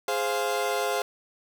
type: chord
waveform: 30% pulse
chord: F minor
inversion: first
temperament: equal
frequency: 415.3 / 523.3 / 698.5 Hz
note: Ab4 / C5 / F5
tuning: 0 / 0 / 0 cents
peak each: -27 dBFS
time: 0.08-1.02 s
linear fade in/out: 2 ms
effects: none